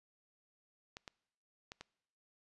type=clicks; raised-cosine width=0.2 ms; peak=-29 dBFS; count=4; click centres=0.969 / 1.078 / 1.719 / 1.81 s; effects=noise-tail reverb RT60 0.9 s tail -25 dB re dry + resampled to 24000 Hz